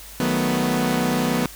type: chord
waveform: sawtooth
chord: B dominant seventh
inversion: first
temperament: equal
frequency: 155.56 / 185 / 220 / 246.9 Hz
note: D#3 / F#3 / A3 / B3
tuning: 0 / 0 / 0 / 0 cents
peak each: -23 / -22 / -23 / -18 dBFS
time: 0.2-1.46 s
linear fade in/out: 2 ms
effects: added 50 Hz sine -44 dBFS peak until 1.55 s + white hiss -41 dBFS RMS until 1.55 s